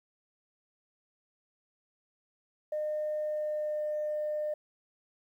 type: tone with pitch glide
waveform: sine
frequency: 608 to 604.1 Hz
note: D#5 to D5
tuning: -40 to +49 cents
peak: -29 dBFS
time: 2.72-4.54 s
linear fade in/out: 5 ms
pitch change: -11 cents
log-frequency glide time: 3.2-3.81 s
effects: tanh soft clip ceiling -26 dBFS + 11-bit